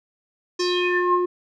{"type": "tone with low-pass filter sweep", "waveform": "square", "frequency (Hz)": 357.2, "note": "F4", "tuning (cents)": 39, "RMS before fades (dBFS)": -21, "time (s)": [0.59, 1.26], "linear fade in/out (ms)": 10, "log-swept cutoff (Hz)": [5800, 720], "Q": 5.9, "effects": []}